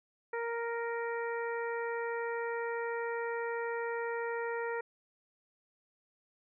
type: harmonic tone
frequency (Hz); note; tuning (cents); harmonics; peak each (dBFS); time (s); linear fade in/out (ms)
466.2; A#4; 0; 1 / 2 / 3 / 4 / 5; -35 / -40 / -43 / -42 / -50; 0.33-4.81; 5
effects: none